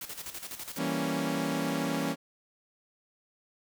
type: noise with tremolo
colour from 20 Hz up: white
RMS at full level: -39 dBFS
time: 0.01-0.79 s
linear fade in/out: 5 ms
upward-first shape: square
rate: 12 Hz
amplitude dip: 65%
type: chord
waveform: sawtooth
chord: E diminished seventh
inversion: none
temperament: equal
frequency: 164.81 / 196 / 233.1 / 277.2 Hz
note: E3 / G3 / Bb3 / Db4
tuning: 0 / 0 / 0 / 0 cents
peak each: -31 / -33 / -31 / -28 dBFS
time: 0.76-2.16 s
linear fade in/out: 50 ms
effects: none